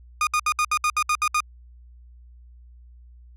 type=tone bursts; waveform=30% pulse; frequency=1226 Hz; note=D#6; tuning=26 cents flat; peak=-16 dBFS; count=10; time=0.21-1.404 s; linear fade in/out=2 ms; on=60 ms; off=66 ms; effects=added 60 Hz sine -45 dBFS peak until 3.36 s + low-pass 11000 Hz 12 dB/octave